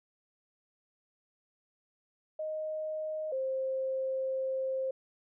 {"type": "tone pair in turn", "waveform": "sine", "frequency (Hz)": [622.3, 527.5], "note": ["D#5", "C5"], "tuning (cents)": [0, 14], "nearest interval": "minor third", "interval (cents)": 286, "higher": "first", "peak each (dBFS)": [-33, -30], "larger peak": "second", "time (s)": [[2.39, 3.32], [3.32, 4.91]], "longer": "second", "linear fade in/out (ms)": 5, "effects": []}